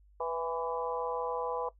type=harmonic tone with a mistuned harmonic; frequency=164.81 Hz; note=E3; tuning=in tune; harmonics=3 / 4 / 5 / 6 / 7; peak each=-34 / -40 / -39 / -38 / -43 dBFS; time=0.2-1.69 s; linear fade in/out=5 ms; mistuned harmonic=6; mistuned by=+24 cents; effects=noise-tail reverb RT60 0.1 s tail -17 dB re dry + added 50 Hz sine -58 dBFS peak until 1.79 s